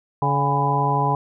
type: harmonic tone with a mistuned harmonic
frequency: 142.2 Hz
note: C#3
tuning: 45 cents sharp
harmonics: 1 / 2 / 3 / 4 / 5 / 6 / 7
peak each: -22 / -31 / -28 / -33 / -29 / -23 / -22 dBFS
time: 0.22-1.15 s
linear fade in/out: 2 ms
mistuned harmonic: 6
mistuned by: -62 cents
effects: none